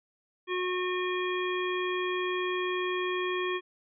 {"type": "harmonic tone with a mistuned harmonic", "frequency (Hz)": 364.1, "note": "F#4", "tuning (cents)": -28, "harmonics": [1, 3, 5, 7, 9], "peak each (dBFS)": [-30, -35, -37, -38, -40], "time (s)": [0.47, 3.61], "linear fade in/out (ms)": 50, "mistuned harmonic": 7, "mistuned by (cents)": -83, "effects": []}